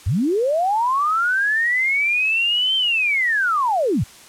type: linear two-way sweep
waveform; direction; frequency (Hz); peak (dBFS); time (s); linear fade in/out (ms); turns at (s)
sine; up then down; 71.6 to 3136 to 71.6; -16; 0.06-4.04; 10; 2.76
effects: white hiss -44 dBFS RMS until 4.28 s + low-pass 10000 Hz 12 dB/octave